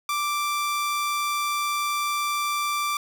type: tone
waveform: sawtooth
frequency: 1174.7 Hz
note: D6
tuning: in tune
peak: -20 dBFS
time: 0.09-2.97 s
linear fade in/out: 2 ms
effects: none